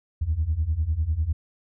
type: beating tone pair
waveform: sine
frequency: 73.42 / 83.42 Hz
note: D2 / E2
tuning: 0 / +21 cents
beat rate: 10 Hz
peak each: -25 / -23 dBFS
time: 0.21-1.33 s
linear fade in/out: 10 ms
effects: tanh soft clip ceiling -15 dBFS